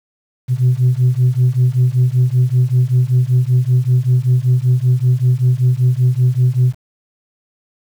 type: beating tone pair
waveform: sine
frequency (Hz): 123.47 / 128.67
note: B2 / C3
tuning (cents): 0 / -29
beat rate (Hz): 5.2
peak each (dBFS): -12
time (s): 0.48-6.75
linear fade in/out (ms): 50
effects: tanh soft clip ceiling -6 dBFS + 7-bit